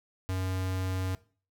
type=tone; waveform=square; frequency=93.4 Hz; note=F#2; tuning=17 cents sharp; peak=-30 dBFS; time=0.29-1.15 s; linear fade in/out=0 ms; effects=noise-tail reverb RT60 0.4 s tail -19 dB re dry